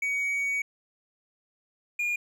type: tone pair in turn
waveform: triangle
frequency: 2251 / 2425 Hz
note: C#7 / D#7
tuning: +26 / -45 cents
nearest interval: minor second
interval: 129 cents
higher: second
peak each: -24 dBFS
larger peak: neither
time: 0.02-0.62 / 1.99-2.16 s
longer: first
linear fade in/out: 5 ms
effects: none